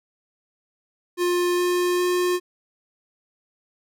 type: tone with pitch steps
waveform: square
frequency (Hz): 353.9 / 356 / 358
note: F4 / F4 / F4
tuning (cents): +23 / +33 / +43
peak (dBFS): -20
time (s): 1.17-2.4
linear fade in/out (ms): 50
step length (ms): 410
effects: none